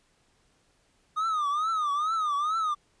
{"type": "tone with vibrato", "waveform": "triangle", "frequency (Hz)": 1231, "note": "D#6", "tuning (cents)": -19, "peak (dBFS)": -23, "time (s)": [1.16, 2.75], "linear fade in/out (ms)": 20, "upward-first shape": "triangle", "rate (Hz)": 2.3, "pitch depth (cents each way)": 160, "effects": ["pink hiss -67 dBFS RMS until 3 s", "resampled to 22050 Hz"]}